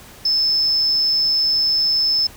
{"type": "tone", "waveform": "sine", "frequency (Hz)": 5250, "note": "E8", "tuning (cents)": -8, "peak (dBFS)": -13, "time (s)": [0.25, 2.27], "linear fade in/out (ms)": 5, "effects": ["tanh soft clip ceiling -12 dBFS", "pink hiss -42 dBFS RMS until 2.36 s"]}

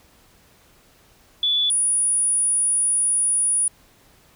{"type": "tone pair in turn", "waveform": "sine", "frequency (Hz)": [3452, 9719], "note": ["A7", "D#9"], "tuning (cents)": [-34, -42], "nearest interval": "octave + tritone", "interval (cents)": 1792, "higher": "second", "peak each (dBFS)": -17, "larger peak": "neither", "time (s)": [[1.43, 1.7], [1.7, 3.68]], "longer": "second", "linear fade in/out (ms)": 2, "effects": ["pink hiss -55 dBFS RMS until 4.35 s"]}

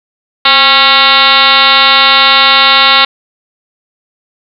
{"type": "tone with frequency modulation", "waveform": "sine", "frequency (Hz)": 2489, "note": "D#7", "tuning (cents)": 0, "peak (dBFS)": -3, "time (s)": [0.45, 3.05], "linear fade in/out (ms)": 5, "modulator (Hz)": 280, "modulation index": 5.9, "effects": ["7-bit"]}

